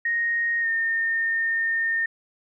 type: tone with pitch glide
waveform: sine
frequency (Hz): 1864.7 to 1824.2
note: A#6 to A#6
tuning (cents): 0 to -38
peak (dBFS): -21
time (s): 0.05-2.06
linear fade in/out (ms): 5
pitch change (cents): -38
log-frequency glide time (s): 0.61-0.67
effects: none